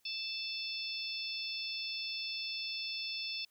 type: harmonic tone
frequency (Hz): 880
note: A5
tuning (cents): 0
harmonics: 3 / 4 / 5 / 6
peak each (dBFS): -42 / -43 / -44 / -41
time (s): 0.05-3.45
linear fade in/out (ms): 5
effects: white hiss -73 dBFS RMS until 3.5 s